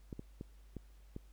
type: clicks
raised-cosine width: 3 ms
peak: -30 dBFS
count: 5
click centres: 0.128 / 0.194 / 0.411 / 0.767 / 1.164 s
effects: added 50 Hz sine -56 dBFS peak until 1.32 s + pink hiss -71 dBFS RMS until 1.32 s